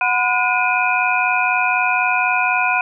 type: tone cluster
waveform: sine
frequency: 736 / 1004 / 1447 / 2416 / 2520 Hz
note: F#5 / B5 / F#6 / D7 / D#7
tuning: -9 / +28 / -39 / +48 / +21 cents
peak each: -21 dBFS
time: 0.01-2.81 s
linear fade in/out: 2 ms
effects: none